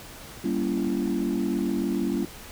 sine chord, G diminished seventh, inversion none, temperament just, 196 / 235.2 / 282.2 / 338.7 Hz, G3 / Bb3 / Db4 / Fb4, 0 / +16 / +31 / +47 cents, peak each -28 dBFS, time 0.44-2.25 s, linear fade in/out 5 ms, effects tanh soft clip ceiling -17 dBFS + pink hiss -43 dBFS RMS until 2.51 s

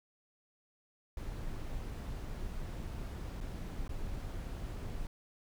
brown noise with dropouts, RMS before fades -40 dBFS, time 1.17-5.07 s, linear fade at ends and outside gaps 2 ms, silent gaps 3.405-3.41 / 3.879-3.892 s, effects none

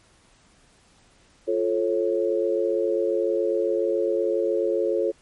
sine chord, F augmented, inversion none, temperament just, 349.2 / 436.5 / 545.7 Hz, F4 / A4 / C#5, 0 / -14 / -27 cents, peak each -25 / -24 / -25 dBFS, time 1.47-5.12 s, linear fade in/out 20 ms, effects pink hiss -58 dBFS RMS until 5.21 s + MP3 48 kbps

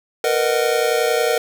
square chord, B major seventh, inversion third, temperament just, 463 / 493.9 / 617.4 / 740.8 Hz, A#4 / B4 / D#5 / F#5, -12 / 0 / -14 / +2 cents, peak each -20 / -23 / -23 / -25 dBFS, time 0.24-1.38 s, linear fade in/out 2 ms, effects 7-bit

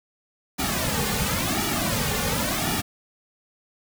pink noise with flanger, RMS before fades -25 dBFS, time 0.58-2.82 s, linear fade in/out 20 ms, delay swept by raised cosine 1.9 to 3.1 ms, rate 0.94 Hz, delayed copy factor -1, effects none

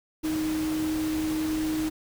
sine tone in noise, 312.5 Hz, D#4, 8 cents sharp, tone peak -25 dBFS, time 0.23-1.9 s, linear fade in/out 20 ms, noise pink, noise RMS -37 dBFS, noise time 0.23-1.9 s, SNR +9 dB, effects none

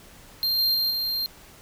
square tone with level steps, 4186 Hz, C8, in tune, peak -22 / -20 / -22 / -25 dBFS, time 0.43-1.26 s, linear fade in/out 0 ms, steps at 0.58 / 0.74 / 0.9 s, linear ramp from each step 10 ms, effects pink hiss -49 dBFS RMS until 1.61 s

